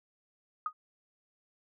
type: tone with exponential decay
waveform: sine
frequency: 1244.5 Hz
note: D#6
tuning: in tune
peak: -26 dBFS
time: 0.66-0.73 s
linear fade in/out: 2 ms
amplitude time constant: 15 ms
effects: none